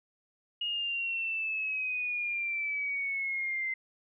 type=exponential sweep; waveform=sine; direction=down; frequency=2872 to 2068 Hz; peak=-30 dBFS; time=0.61-3.74 s; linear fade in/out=5 ms; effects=none